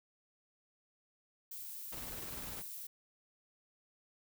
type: noise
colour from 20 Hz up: violet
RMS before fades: -46 dBFS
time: 1.51-2.87 s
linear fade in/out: 5 ms
type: noise with tremolo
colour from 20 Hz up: pink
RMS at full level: -47 dBFS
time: 1.92-2.62 s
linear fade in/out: 5 ms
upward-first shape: square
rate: 20 Hz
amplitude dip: 35%
effects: none